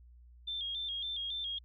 sine tone with vibrato, 3409 Hz, G#7, 45 cents sharp, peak -35 dBFS, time 0.47-1.59 s, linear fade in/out 10 ms, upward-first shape square, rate 3.6 Hz, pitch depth 73 cents each way, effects added 60 Hz sine -54 dBFS peak until 1.64 s

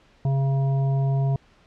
harmonic tone, 136.2 Hz, C#3, 30 cents flat, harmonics 1 / 3 / 5 / 7, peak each -19 / -36 / -34 / -42 dBFS, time 0.25-1.36 s, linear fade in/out 2 ms, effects pink hiss -57 dBFS RMS until 1.66 s + low-pass 4000 Hz 12 dB/octave

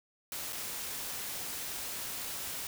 white noise with dropouts, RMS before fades -39 dBFS, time 0.32-2.67 s, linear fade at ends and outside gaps 1 ms, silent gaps 0.525-0.529 s, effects none

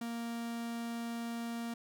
45% pulse tone, 233.1 Hz, A#3, in tune, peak -37 dBFS, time 0.01-1.74 s, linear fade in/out 5 ms, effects none

